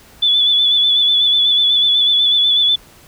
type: tone with vibrato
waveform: sine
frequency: 3459 Hz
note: A7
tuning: 30 cents flat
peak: -10 dBFS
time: 0.22-2.76 s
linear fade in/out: 10 ms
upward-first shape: sine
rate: 8.1 Hz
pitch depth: 40 cents each way
effects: pink hiss -45 dBFS RMS until 3.07 s